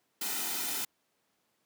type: noise with comb filter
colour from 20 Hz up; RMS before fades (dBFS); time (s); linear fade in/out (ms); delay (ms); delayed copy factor
white; -34; 0.21-0.85; 5; 1.8; -0.65
effects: pink hiss -75 dBFS RMS until 1.65 s + high-pass 200 Hz 12 dB/octave